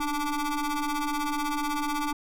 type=ring-modulated tone; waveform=25% pulse; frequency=290 Hz; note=D4; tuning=22 cents flat; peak=-20 dBFS; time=0-2.13 s; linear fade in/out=5 ms; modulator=588 Hz; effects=none